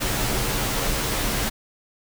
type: noise with comb filter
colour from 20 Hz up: pink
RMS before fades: -24 dBFS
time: 0-1.5 s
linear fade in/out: 20 ms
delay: 12 ms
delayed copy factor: -0.95
effects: none